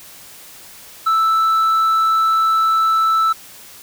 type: tone with tanh clipping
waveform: sine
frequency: 1318.5 Hz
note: E6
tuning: in tune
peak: -13 dBFS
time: 1.06-3.33 s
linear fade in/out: 10 ms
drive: 3 dB
effects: white hiss -40 dBFS RMS until 3.82 s